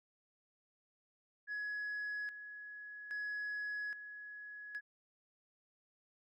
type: tone with tremolo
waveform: sine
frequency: 1682 Hz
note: G#6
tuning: 22 cents sharp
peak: -36 dBFS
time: 1.47-4.81 s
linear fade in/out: 50 ms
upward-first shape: square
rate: 0.61 Hz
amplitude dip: 70%
effects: tanh soft clip ceiling -36 dBFS